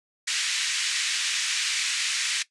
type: band-pass noise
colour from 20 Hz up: pink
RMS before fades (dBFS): -27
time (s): 0.27-2.43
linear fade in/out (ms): 10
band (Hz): 1900 to 8100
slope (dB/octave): 24
effects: noise-tail reverb RT60 0.1 s tail -17 dB re dry + resampled to 24000 Hz